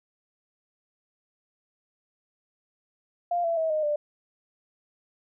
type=tone with pitch steps; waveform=sine; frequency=698.5 / 670.4 / 643.5 / 617.6 / 592.8 Hz; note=F5 / E5 / E5 / D#5 / D5; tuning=0 / +29 / -42 / -13 / +16 cents; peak=-23 dBFS; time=3.31-3.96 s; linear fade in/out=5 ms; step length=130 ms; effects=none